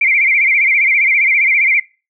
sine tone with vibrato, 2217 Hz, C#7, in tune, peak -9 dBFS, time 0.01-1.8 s, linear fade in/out 5 ms, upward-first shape sine, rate 15 Hz, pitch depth 130 cents each way, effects noise-tail reverb RT60 0.3 s tail -21 dB re dry

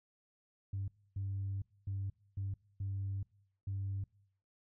sine tone bursts at uneven times, 98 Hz, G2, in tune, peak -34 dBFS, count 6, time 0.73-0.88 / 1.16-1.62 / 1.87-2.1 / 2.37-2.54 / 2.8-3.23 / 3.67-4.04 s, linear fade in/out 5 ms, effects noise-tail reverb RT60 0.7 s tail -24 dB re dry + tanh soft clip ceiling -32 dBFS

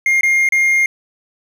triangle tone with dropouts, 2124 Hz, C7, 25 cents sharp, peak -9 dBFS, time 0.06-0.86 s, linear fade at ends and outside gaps 2 ms, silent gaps 0.21-0.232 / 0.489-0.522 s, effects none

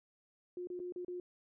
sine tone with dropouts, 357.5 Hz, F4, 41 cents sharp, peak -39 dBFS, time 0.57-1.2 s, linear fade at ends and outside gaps 2 ms, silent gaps 0.672-0.701 / 0.793-0.8 / 0.923-0.96 / 1.048-1.081 s, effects none

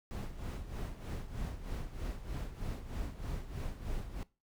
brown noise with tremolo, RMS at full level -37 dBFS, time 0.11-4.23 s, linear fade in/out 0 ms, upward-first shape sine, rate 3.2 Hz, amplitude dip 70%, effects noise-tail reverb RT60 0.3 s tail -21 dB re dry

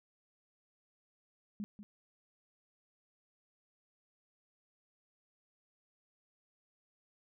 sine tone with echo, 206.5 Hz, G#3, 10 cents flat, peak -37 dBFS, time 1.6-1.64 s, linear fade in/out 0 ms, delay 190 ms, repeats 1, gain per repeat -10 dB, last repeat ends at 1.83 s, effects none

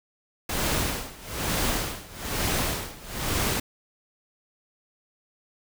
pink noise with tremolo, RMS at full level -25 dBFS, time 0.49-3.6 s, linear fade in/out 5 ms, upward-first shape sine, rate 1.1 Hz, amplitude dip 90%, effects none

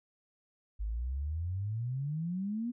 sine exponential sweep, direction up, 50.1 to 246.9 Hz, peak -32 dBFS, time 0.79-2.72 s, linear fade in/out 20 ms, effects none

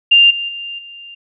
sine tone with level steps, 2794 Hz, F7, in tune, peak -5 / -19 / -24 / -32 dBFS, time 0.11-1.15 s, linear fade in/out 10 ms, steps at 0.3 / 0.48 / 0.78 s, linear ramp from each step 10 ms, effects none

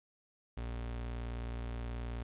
35% pulse tone, 58.9 Hz, A#1, 19 cents sharp, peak -36 dBFS, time 0.57-2.23 s, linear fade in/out 5 ms, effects resampled to 8000 Hz + 11-bit

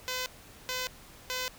5% pulse tone bursts, 508 Hz, B4, 49 cents sharp, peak -20 dBFS, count 3, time 0.08-1.48 s, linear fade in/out 0 ms, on 180 ms, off 430 ms, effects pink hiss -52 dBFS RMS until 1.58 s

